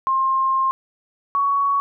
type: tone pair in turn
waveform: sine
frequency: 1062 / 1119.3 Hz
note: C6 / C#6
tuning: +25 / +16 cents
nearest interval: minor second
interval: 91 cents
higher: second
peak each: -16 dBFS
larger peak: neither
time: 0.07-0.71 / 1.35-1.8 s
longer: first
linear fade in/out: 0 ms
effects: none